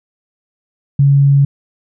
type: tone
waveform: sine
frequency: 140 Hz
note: C#3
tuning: 18 cents sharp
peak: -6 dBFS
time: 0.99-1.45 s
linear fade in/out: 5 ms
effects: none